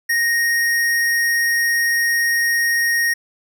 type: tone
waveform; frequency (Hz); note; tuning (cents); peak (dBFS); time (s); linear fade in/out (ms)
square; 1864.7; A#6; 0; -16; 0.09-3.14; 10
effects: none